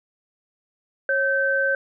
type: tone pair together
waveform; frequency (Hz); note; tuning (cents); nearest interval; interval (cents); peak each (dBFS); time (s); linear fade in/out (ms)
sine; 547 / 1545.9; C#5 / G6; -23 / -25; octave + tritone; 1798; -23 / -20; 1.09-1.75; 2
effects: none